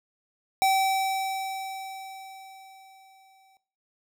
square tone with exponential decay, 770 Hz, G5, 31 cents flat, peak -19 dBFS, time 0.62-3.57 s, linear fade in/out 0 ms, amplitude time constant 640 ms, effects noise-tail reverb RT60 0.5 s tail -18 dB re dry

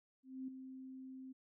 sine tone with ADSR envelope, 261.6 Hz, C4, in tune, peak -40 dBFS, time 0.23-1.33 s, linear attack 250 ms, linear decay 5 ms, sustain -8 dB, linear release 15 ms, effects none

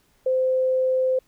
sine tone, 517 Hz, C5, 21 cents flat, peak -18 dBFS, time 0.26-1.19 s, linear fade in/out 5 ms, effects pink hiss -63 dBFS RMS until 1.27 s

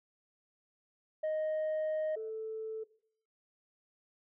sine tone pair in turn, 622.3 / 440 Hz, D#5 / A4, 0 / 0 cents, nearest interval tritone, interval 600 cents, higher first, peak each -28 / -36 dBFS, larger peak first, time 1.23-2.16 / 2.16-2.84 s, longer first, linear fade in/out 10 ms, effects noise-tail reverb RT60 0.6 s tail -19 dB re dry + tanh soft clip ceiling -30 dBFS

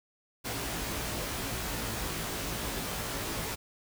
pink noise with comb filter, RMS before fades -35 dBFS, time 0.44-3.56 s, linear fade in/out 20 ms, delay 18 ms, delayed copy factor +1, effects none

